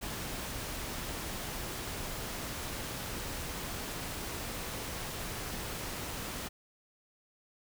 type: noise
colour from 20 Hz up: pink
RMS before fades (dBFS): -39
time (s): 0.01-6.49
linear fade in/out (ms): 20
effects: none